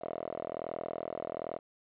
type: tone with band-pass filter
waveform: 5% pulse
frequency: 41.2 Hz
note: E1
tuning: in tune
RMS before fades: -39 dBFS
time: 0.01-1.59 s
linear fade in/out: 10 ms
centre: 670 Hz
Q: 6.3
effects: resampled to 8000 Hz + 11-bit

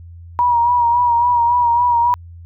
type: tone with vibrato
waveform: sine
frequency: 957 Hz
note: A#5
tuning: 45 cents sharp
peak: -11 dBFS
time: 0.39-2.14 s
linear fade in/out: 0 ms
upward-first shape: sine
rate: 3.6 Hz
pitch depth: 40 cents each way
effects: added 85 Hz sine -34 dBFS peak until 2.45 s

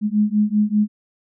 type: beating tone pair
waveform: sine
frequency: 207.7 / 212.8 Hz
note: G#3 / G#3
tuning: 0 / +42 cents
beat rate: 5.1 Hz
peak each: -18 dBFS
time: 0.01-0.88 s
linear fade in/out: 50 ms
effects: none

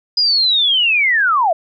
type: linear sweep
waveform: sine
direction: down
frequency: 4986 to 620 Hz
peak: -11 dBFS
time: 0.17-1.53 s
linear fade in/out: 5 ms
effects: none

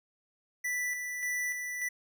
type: tone with tremolo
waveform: square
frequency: 1975.5 Hz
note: B6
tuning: in tune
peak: -31 dBFS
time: 0.64-1.89 s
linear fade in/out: 10 ms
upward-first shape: square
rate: 1.7 Hz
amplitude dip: 40%
effects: none

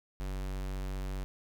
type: tone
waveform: square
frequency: 47.56 Hz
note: F#1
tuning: 48 cents sharp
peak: -35 dBFS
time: 0.2-1.24 s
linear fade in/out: 0 ms
effects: none

